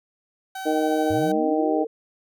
30% pulse tone, 765 Hz, G5, 42 cents flat, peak -28 dBFS, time 0.55-1.32 s, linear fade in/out 5 ms
harmonic tone, 155.56 Hz, D#3, in tune, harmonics 2 / 3 / 4 / 5, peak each -23 / -25 / -26 / -27 dBFS, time 0.65-1.85 s, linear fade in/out 20 ms
sine linear sweep, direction up, 88.7 to 459.7 Hz, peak -28 dBFS, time 1.1-1.87 s, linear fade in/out 5 ms
effects none

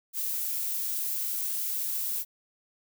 violet noise, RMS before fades -31 dBFS, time 0.13-2.25 s, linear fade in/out 50 ms, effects none

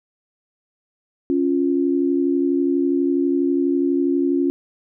sine tone pair together, 277 / 349.2 Hz, C#4 / F4, -1 / 0 cents, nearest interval major third, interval 401 cents, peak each -18 / -20 dBFS, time 1.3-4.5 s, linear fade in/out 0 ms, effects none

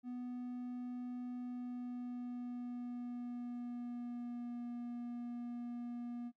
triangle tone with pitch glide, 246.9 to 240.1 Hz, B3 to B3, 0 to -49 cents, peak -39 dBFS, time 0.03-6.32 s, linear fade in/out 50 ms, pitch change -49 cents, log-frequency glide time 1.37-4.64 s, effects noise-tail reverb RT60 0.1 s tail -20 dB re dry

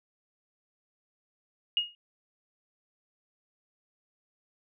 sine tone with exponential decay, 2867 Hz, F7, 45 cents sharp, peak -20 dBFS, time 1.77-1.95 s, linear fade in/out 1 ms, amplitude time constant 39 ms, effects none

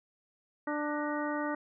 harmonic tone with a mistuned harmonic, 296.4 Hz, D4, 16 cents sharp, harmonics 1 / 2 / 3 / 4 / 5 / 6, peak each -34 / -37 / -39 / -40 / -41 / -42 dBFS, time 0.67-1.55 s, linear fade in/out 5 ms, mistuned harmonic 6, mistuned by +100 cents, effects none

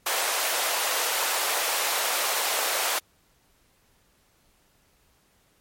pink high-pass noise, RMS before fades -26 dBFS, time 0.06-2.99 s, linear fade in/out 5 ms, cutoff 530 Hz, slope 24 dB/octave, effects pink hiss -64 dBFS RMS until 5.6 s + MP3 64 kbps

